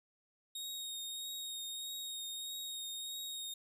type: tone with vibrato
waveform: sawtooth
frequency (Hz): 3735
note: A#7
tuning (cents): +3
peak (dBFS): -38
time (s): 0.55-3.54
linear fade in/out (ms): 5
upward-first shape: triangle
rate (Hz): 1.6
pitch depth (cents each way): 20
effects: none